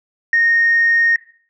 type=tone; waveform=sine; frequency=1852 Hz; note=A#6; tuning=12 cents flat; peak=-10 dBFS; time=0.33-1.16 s; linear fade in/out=2 ms; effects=noise-tail reverb RT60 0.5 s tail -18 dB re dry + tanh soft clip ceiling -6 dBFS